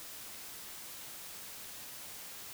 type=silence; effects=white hiss -47 dBFS RMS until 2.53 s